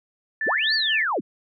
sine tone with tremolo, 1760 Hz, A6, in tune, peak -21 dBFS, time 0.41-1.04 s, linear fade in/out 2 ms, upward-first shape sine, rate 4.1 Hz, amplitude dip 50%
sine linear two-way sweep, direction up then down, 123.47 to 4699 to 123.47 Hz, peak -21 dBFS, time 0.46-1.21 s, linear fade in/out 20 ms, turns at 0.74 s
effects none

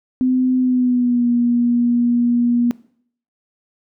sine tone with pitch glide, 255.5 to 239.8 Hz, C4 to A#3, -41 to +49 cents, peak -13 dBFS, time 0.21-2.71 s, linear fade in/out 0 ms, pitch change -110 cents, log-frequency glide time 0.58-1.28 s, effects noise-tail reverb RT60 0.6 s tail -20 dB re dry

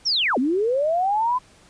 sine linear two-way sweep, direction down then up, 5770 to 234.4 to 1028 Hz, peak -18 dBFS, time 0.05-1.39 s, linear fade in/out 20 ms, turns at 0.38 s, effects pink hiss -53 dBFS RMS until 1.69 s + resampled to 22050 Hz

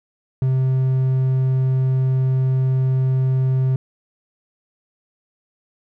triangle tone, 130.81 Hz, C3, in tune, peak -13 dBFS, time 0.42-3.76 s, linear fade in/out 2 ms, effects none

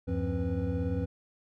triangle tone cluster, 78.2 / 95.7 / 174.1 / 266.6 / 489.8 Hz, D#2 / G2 / F3 / C4 / B4, +9 / -41 / -5 / +33 / -14 cents, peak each -32 / -31 / -34 / -33 / -35 dBFS, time 0.07-1.06 s, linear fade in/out 20 ms, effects none

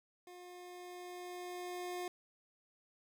25% pulse tone with level ramp, 357.6 Hz, F4, 41 cents sharp, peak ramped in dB -48 to -35 dBFS, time 0.27-2.08 s, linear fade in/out 2 ms, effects none

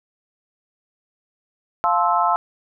sine chord, F major seventh, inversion none, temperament just, 698.5 / 873.1 / 1047.7 / 1309.6 Hz, F5 / A5 / C6 / E6, 0 / -14 / +2 / -12 cents, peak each -21 dBFS, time 1.84-2.36 s, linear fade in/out 0 ms, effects none

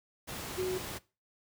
sine tone in noise, 370 Hz, F#4, in tune, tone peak -30 dBFS, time 0.57-0.79 s, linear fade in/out 20 ms, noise pink, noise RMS -40 dBFS, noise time 0.27-0.99 s, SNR +7 dB, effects noise-tail reverb RT60 0.3 s tail -20 dB re dry + high-pass 60 Hz 12 dB/octave

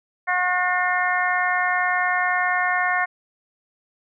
harmonic tone with a mistuned harmonic, 362 Hz, F#4, 38 cents flat, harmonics 2 / 3 / 4 / 5 / 6, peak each -24 / -26 / -26 / -23 / -28 dBFS, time 0.27-3.06 s, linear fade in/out 20 ms, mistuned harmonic 6, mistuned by -36 cents, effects none

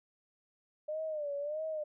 sine tone with vibrato, 600 Hz, D5, 37 cents sharp, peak -34 dBFS, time 0.88-1.84 s, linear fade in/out 10 ms, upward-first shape sine, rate 1.6 Hz, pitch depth 100 cents each way, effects none

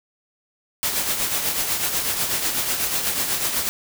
white noise with tremolo, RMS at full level -21 dBFS, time 0.83-3.69 s, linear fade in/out 0 ms, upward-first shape triangle, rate 8.1 Hz, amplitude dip 55%, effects none

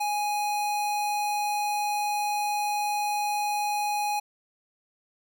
square tone, 830.6 Hz, G#5, in tune, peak -26 dBFS, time 0-4.2 s, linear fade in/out 10 ms, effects none

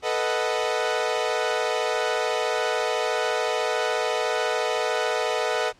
sawtooth chord, B dominant seventh, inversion third, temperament equal, 440 / 493.9 / 622.3 / 740 Hz, A4 / B4 / D#5 / F#5, 0 / 0 / 0 / 0 cents, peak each -24 / -24 / -24 / -26 dBFS, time 0.02-5.73 s, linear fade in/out 50 ms, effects pink hiss -57 dBFS RMS until 5.79 s + low-pass 6000 Hz 12 dB/octave

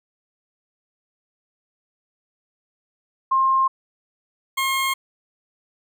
sine / 20% pulse tone pair in turn, 1062 / 1073.1 Hz, C6 / C6, +25 / +43 cents, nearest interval unison, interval 18 cents, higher second, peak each -15 dBFS, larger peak neither, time 3.31-3.68 / 4.57-4.94 s, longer neither, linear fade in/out 10 ms, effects none

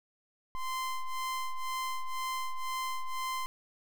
square ring-modulated tone, 519 Hz, C5, 14 cents flat, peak -30 dBFS, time 0.55-3.46 s, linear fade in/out 0 ms, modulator 518 Hz, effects none

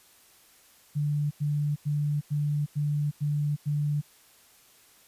sine tone bursts, 147.2 Hz, D3, 4 cents sharp, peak -24 dBFS, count 7, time 0.95-4.016 s, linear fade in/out 20 ms, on 360 ms, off 91 ms, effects white hiss -58 dBFS RMS until 5.07 s + resampled to 32000 Hz

